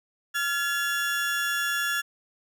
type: tone pair together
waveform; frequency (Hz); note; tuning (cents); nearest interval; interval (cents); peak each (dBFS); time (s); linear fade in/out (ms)
35% pulse; 1389.7 / 1700; F6 / G#6; -9 / +40; minor third; 349; -27 / -25; 0.34-2.02; 20
effects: none